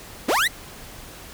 30% pulse linear sweep, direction up, 176.9 to 2080 Hz, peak -15 dBFS, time 0.28-0.48 s, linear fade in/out 10 ms, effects pink hiss -41 dBFS RMS until 1.33 s

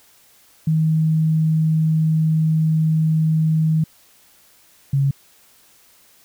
sine tone pair in turn, 158.3 / 138.59 Hz, D#3 / C#3, +30 / 0 cents, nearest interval major second, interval 230 cents, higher first, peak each -14 dBFS, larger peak neither, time 0.67-3.84 / 4.93-5.11 s, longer first, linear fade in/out 5 ms, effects white hiss -53 dBFS RMS until 6.24 s

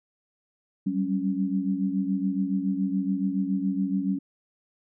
sine tone cluster, 189.5 / 196.6 / 277.6 Hz, F#3 / G3 / C#4, +42 / +5 / +3 cents, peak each -28 dBFS, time 0.86-4.19 s, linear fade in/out 10 ms, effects none

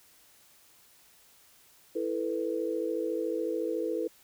sine chord, E suspended fourth, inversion none, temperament equal, 329.6 / 440 / 493.9 Hz, E4 / A4 / B4, 0 / 0 / 0 cents, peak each -33 dBFS, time 1.95-4.08 s, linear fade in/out 10 ms, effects white hiss -60 dBFS RMS until 4.23 s

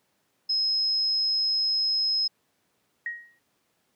sine tone, 5130 Hz, E8, 48 cents flat, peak -22 dBFS, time 0.49-2.28 s, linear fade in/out 10 ms
sine tone with exponential decay, 1887 Hz, A#6, 21 cents sharp, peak -26 dBFS, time 3.06-3.39 s, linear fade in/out 2 ms, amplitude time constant 70 ms
effects pink hiss -71 dBFS RMS until 3.95 s + high-pass 150 Hz 12 dB/octave

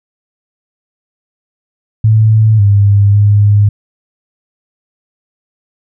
sine tone with pitch steps, 109.5 / 101.1 / 103 Hz, A2 / G#2 / G#2, -8 / -46 / -14 cents, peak -4 dBFS, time 2.04-3.69 s, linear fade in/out 5 ms, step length 550 ms, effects none

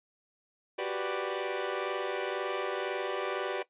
sawtooth chord, G major seventh, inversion third, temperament equal, 370 / 392 / 493.9 / 587.3 Hz, F#4 / G4 / B4 / D5, 0 / 0 / 0 / 0 cents, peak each -33 dBFS, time 0.78-3.63 s, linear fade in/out 10 ms, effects noise-tail reverb RT60 0.1 s tail -17 dB re dry + resampled to 8000 Hz

